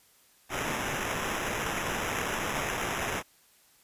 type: noise with sample-and-hold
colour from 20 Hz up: white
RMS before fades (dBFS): -32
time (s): 0.49-3.23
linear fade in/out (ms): 50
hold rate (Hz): 4410
effects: white hiss -62 dBFS RMS until 3.83 s + resampled to 32000 Hz